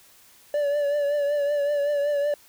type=tone with vibrato; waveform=triangle; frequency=578 Hz; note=D5; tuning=28 cents flat; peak=-19 dBFS; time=0.54-2.34 s; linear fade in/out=2 ms; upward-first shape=triangle; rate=5.3 Hz; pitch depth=46 cents each way; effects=white hiss -54 dBFS RMS until 2.48 s